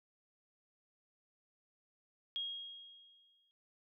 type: tone with exponential decay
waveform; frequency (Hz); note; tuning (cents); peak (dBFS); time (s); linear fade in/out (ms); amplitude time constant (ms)
sine; 3270; G#7; -28; -35; 2.36-3.51; 0; 250
effects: none